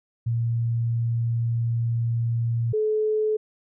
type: tone pair in turn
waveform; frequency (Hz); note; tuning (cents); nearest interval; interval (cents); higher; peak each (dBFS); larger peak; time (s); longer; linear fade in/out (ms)
sine; 116.54 / 430.4; A#2 / A4; 0 / -38; octave + major seventh; 2262; second; -21 / -20; second; 0.26-2.73 / 2.73-3.37; first; 10
effects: none